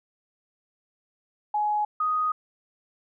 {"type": "tone pair in turn", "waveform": "sine", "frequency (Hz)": [840, 1246.6], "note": ["G#5", "D#6"], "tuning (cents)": [19, 3], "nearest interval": "perfect fifth", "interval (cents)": 684, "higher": "second", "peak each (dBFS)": -22, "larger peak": "neither", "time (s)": [[1.54, 1.85], [2, 2.32]], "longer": "second", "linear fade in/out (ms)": 5, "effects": []}